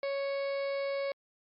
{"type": "harmonic tone", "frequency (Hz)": 554.4, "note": "C#5", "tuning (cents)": 0, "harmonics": [1, 2, 3, 4, 5, 6, 7, 8, 9], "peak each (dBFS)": [-31, -45, -50, -43, -56, -59, -54, -51, -57], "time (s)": [0.03, 1.12], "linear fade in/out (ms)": 2, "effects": ["Opus 48 kbps"]}